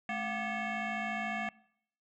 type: tone with frequency modulation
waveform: sine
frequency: 750 Hz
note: F#5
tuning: 23 cents sharp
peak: -31 dBFS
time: 0.09-1.49 s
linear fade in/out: 2 ms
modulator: 482 Hz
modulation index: 3.7
effects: noise-tail reverb RT60 0.7 s tail -24 dB re dry + tanh soft clip ceiling -30 dBFS